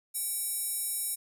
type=tone with high-pass filter; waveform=square; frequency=770 Hz; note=G5; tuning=31 cents flat; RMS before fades=-33 dBFS; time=0.14-1.16 s; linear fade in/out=20 ms; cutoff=9600 Hz; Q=2.5; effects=none